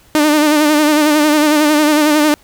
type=tone with vibrato; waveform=sawtooth; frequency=301.2 Hz; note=D4; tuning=44 cents sharp; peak=-5 dBFS; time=0.15-2.34 s; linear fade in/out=0 ms; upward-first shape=sine; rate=11 Hz; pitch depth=50 cents each way; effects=pink hiss -48 dBFS RMS until 2.43 s